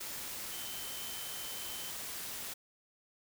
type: tone in noise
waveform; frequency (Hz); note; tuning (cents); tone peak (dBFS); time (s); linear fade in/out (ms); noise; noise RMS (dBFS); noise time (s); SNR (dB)
sine; 3073; G7; -35; -48; 0.51-1.91; 10; white; -42; 0-2.54; -9
effects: none